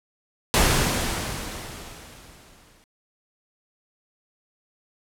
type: noise with exponential decay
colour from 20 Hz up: pink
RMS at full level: -17 dBFS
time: 0.54-2.84 s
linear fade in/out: 0 ms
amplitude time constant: 500 ms
effects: low-pass 12000 Hz 12 dB/octave

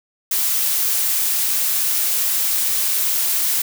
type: noise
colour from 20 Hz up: blue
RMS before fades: -19 dBFS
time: 0.31-3.62 s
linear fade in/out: 5 ms
effects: none

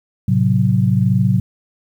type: chord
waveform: sine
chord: F# diminished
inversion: first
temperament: equal with one note detuned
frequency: 110 / 131.49 / 185 Hz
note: A2 / C3 / F#3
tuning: 0 / +9 / 0 cents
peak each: -16 dBFS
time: 0.28-1.4 s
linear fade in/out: 5 ms
effects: 8-bit

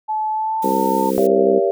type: tone with pitch glide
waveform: sine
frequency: 864 to 901.2 Hz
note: A5 to A5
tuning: -32 to +41 cents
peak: -18 dBFS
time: 0.08-1.11 s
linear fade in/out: 20 ms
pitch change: +73 cents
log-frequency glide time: 0.3-0.82 s
type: noise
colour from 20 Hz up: blue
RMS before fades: -35 dBFS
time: 0.62-1.27 s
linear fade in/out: 5 ms
type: harmonic tone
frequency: 65.41 Hz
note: C2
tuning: in tune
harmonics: 3 / 4 / 5 / 6 / 7 / 8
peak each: -24 / -24 / -24 / -24 / -24 / -24 dBFS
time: 0.63-1.6 s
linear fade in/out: 20 ms
type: chord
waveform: sine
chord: G diminished seventh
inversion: none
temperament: just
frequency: 392 / 470.4 / 564.5 / 677.4 Hz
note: G4 / Bb4 / Db5 / Fb5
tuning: 0 / +16 / +31 / +47 cents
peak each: -18 / -21 / -20 / -22 dBFS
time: 1.18-1.71 s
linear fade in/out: 0 ms
effects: none

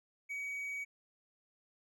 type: tone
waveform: triangle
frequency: 2262 Hz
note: C#7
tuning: 34 cents sharp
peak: -36 dBFS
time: 0.29-0.85 s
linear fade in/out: 20 ms
effects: none

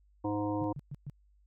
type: harmonic tone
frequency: 103.8 Hz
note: G#2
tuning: in tune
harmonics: 1 / 3 / 5 / 7 / 9 / 10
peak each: -38 / -32 / -38 / -42 / -39 / -47 dBFS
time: 0.24-0.73 s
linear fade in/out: 10 ms
type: tone bursts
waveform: sine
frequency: 142.5 Hz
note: C#3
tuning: 48 cents sharp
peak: -37 dBFS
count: 4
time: 0.61-1.098 s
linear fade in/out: 0 ms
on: 32 ms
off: 120 ms
effects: added 50 Hz sine -62 dBFS peak until 1.46 s

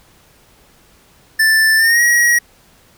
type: tone with pitch glide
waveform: square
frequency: 1765 to 1902.6 Hz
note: A6 to A#6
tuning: +5 to +35 cents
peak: -10 dBFS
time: 1.39-2.39 s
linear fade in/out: 10 ms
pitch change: +130 cents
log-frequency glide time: 1.77-2.01 s
effects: pink hiss -50 dBFS RMS until 2.97 s

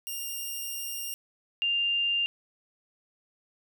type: tone pair in turn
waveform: 5% pulse / sine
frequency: 2811 / 2796 Hz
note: F7 / F7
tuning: +11 / +1 cents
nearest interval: unison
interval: 10 cents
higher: first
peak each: -24 dBFS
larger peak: neither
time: 0.07-1.14 / 1.62-2.26 s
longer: first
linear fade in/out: 0 ms
effects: none

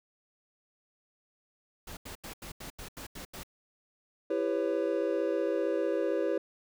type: noise bursts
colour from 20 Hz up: pink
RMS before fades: -43 dBFS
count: 9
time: 1.87-3.434 s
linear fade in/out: 5 ms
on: 100 ms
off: 83 ms
type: chord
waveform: triangle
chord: C# half-diminished seventh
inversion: first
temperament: just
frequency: 332.6 / 399.1 / 498.9 / 554.4 Hz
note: E4 / G4 / B4 / C#5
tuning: +16 / +31 / +17 / 0 cents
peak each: -31 dBFS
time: 4.3-6.38 s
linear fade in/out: 5 ms
effects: none

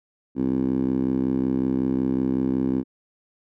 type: tone with band-pass filter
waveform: 10% pulse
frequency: 65.41 Hz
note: C2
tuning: in tune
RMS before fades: -23 dBFS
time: 0.35-2.84 s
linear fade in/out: 50 ms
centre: 270 Hz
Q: 2.9
effects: none

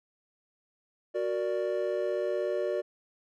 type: chord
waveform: triangle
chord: Gb augmented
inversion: none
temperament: equal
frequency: 370 / 466.2 / 587.3 Hz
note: Gb4 / Bb4 / D5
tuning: 0 / 0 / 0 cents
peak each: -30 / -32 / -29 dBFS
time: 1.14-2.82 s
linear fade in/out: 20 ms
effects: none

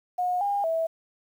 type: tone with pitch steps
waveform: sine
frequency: 722 / 808 / 653 Hz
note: F#5 / G#5 / E5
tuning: -43 / -48 / -17 cents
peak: -23 dBFS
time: 0.18-0.87 s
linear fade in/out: 10 ms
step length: 230 ms
effects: 9-bit

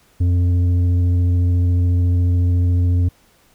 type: tone with tanh clipping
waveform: triangle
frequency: 88.6 Hz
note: F2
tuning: 25 cents sharp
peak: -14 dBFS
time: 0.2-3.09 s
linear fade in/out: 10 ms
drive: 11 dB
effects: pink hiss -55 dBFS RMS until 3.54 s

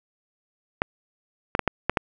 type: clicks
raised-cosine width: 0.5 ms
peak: -5 dBFS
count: 6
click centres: 0.819 / 1.551 / 1.593 / 1.677 / 1.896 / 1.972 s
effects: none

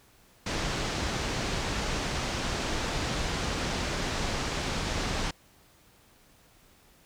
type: low-pass noise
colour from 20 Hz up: pink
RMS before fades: -31 dBFS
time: 0.46-5.31 s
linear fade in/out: 5 ms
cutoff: 6800 Hz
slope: 24 dB/octave
effects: pink hiss -60 dBFS RMS until 7.05 s

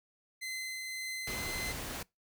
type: tone with tremolo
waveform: sawtooth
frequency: 2055 Hz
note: C7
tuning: 32 cents flat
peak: -33 dBFS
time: 0.41-1.73 s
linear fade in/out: 20 ms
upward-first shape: triangle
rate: 1.8 Hz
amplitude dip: 25%
type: noise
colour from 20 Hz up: pink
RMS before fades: -40 dBFS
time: 1.27-2.03 s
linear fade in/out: 5 ms
effects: noise-tail reverb RT60 0.2 s tail -24 dB re dry

